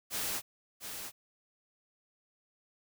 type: noise with echo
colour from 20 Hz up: white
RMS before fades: -35 dBFS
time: 0.1-0.42 s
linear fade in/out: 50 ms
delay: 700 ms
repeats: 1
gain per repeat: -7 dB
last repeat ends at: 1.12 s
effects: none